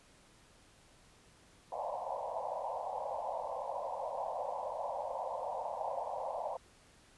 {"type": "band-pass noise", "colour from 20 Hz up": "pink", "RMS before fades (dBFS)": -39, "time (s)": [1.72, 6.57], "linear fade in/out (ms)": 2, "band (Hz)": [520, 1000], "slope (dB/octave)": 96, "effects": ["pink hiss -63 dBFS RMS until 7.17 s", "resampled to 24000 Hz"]}